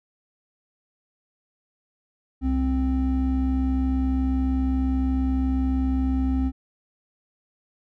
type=tone pair together; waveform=triangle; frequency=65.6 / 262.4 Hz; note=C2 / C4; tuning=+5 / +5 cents; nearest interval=2 octaves; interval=2400 cents; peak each=-21 dBFS; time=2.41-6.52 s; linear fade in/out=50 ms; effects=none